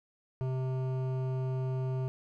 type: tone with hard clipping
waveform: sine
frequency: 130 Hz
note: C3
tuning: 11 cents flat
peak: -32 dBFS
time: 0.41-2.08 s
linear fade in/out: 0 ms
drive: 13 dB
effects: none